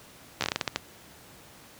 slowing click train, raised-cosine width 0.2 ms, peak -8 dBFS, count 10, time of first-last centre 0.41-0.76 s, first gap 13 ms, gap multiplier 1.26, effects pink hiss -51 dBFS RMS until 1.79 s + high-pass 80 Hz 12 dB/octave

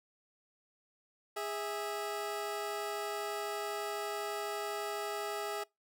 20% pulse tone pair together, 412 / 654 Hz, G#4 / E5, -14 / -14 cents, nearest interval minor sixth, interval 800 cents, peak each -33 / -35 dBFS, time 1.36-5.64 s, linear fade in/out 10 ms, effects noise-tail reverb RT60 0.2 s tail -24 dB re dry

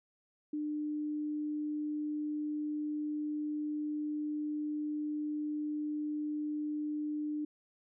sine tone, 300 Hz, D4, 37 cents sharp, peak -33 dBFS, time 0.53-7.45 s, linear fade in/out 5 ms, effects none

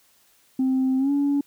sine tone with pitch glide, 261.6 to 283.6 Hz, C4 to C#4, 0 to +40 cents, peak -17 dBFS, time 0.59-1.41 s, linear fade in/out 5 ms, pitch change +140 cents, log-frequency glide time 0.98-1.11 s, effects tanh soft clip ceiling -16 dBFS + white hiss -60 dBFS RMS until 1.46 s

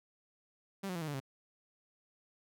sawtooth tone with pitch steps, 196 / 181.82 / 168.67 / 156.47 / 145.15 / 134.65 Hz, G3 / F#3 / E3 / D#3 / D3 / C#3, 0 / -30 / +40 / +10 / -20 / -50 cents, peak -33 dBFS, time 0.83-1.202 s, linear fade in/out 10 ms, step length 62 ms, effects none

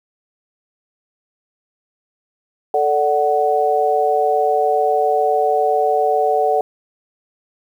sine chord, D major, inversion second, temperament equal with one note detuned, 440 / 587.3 / 745.1 Hz, A4 / D5 / F#5, 0 / 0 / +12 cents, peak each -18 / -20 / -16 dBFS, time 2.74-6.61 s, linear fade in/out 2 ms, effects 8-bit

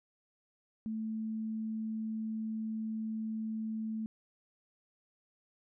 sine tone, 220 Hz, A3, in tune, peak -34 dBFS, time 0.86-4.06 s, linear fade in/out 0 ms, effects none

